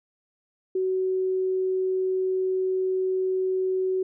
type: tone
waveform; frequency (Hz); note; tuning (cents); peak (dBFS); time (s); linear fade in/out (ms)
sine; 374.8; F#4; +22; -22; 0.75-4.03; 5
effects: none